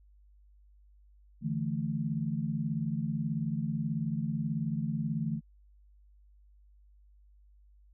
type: chord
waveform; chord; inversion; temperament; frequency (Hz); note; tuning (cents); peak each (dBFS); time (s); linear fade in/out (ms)
sine; D suspended second; none; just; 146.83 / 165.19 / 220.2; D3 / E3 / A3; 0 / +4 / +2; -34; 1.41-5.41; 50
effects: added 50 Hz sine -57 dBFS peak until 7.93 s